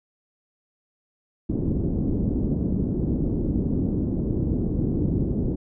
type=low-pass noise; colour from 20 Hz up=white; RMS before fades=-24 dBFS; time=1.49-5.56 s; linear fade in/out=10 ms; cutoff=310 Hz; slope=24 dB/octave; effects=none